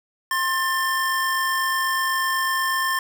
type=tone pair together; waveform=square; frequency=1060 / 1782.7 Hz; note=C6 / A6; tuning=+22 / +22 cents; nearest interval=major sixth; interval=900 cents; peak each=-24 dBFS; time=0.31-2.99 s; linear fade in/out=2 ms; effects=none